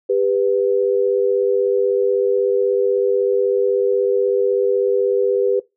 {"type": "tone pair together", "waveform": "sine", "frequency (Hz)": [397.7, 493.9], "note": ["G4", "B4"], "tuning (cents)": [25, 0], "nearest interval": "major third", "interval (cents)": 375, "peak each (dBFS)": -17, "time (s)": [0.09, 5.6], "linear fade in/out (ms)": 10, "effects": ["noise-tail reverb RT60 0.2 s tail -21 dB re dry"]}